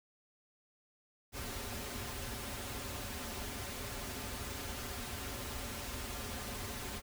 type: noise with comb filter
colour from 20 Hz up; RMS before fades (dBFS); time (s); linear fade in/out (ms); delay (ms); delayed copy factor
pink; -42; 1.32-7.02; 50; 6.2; -0.7
effects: none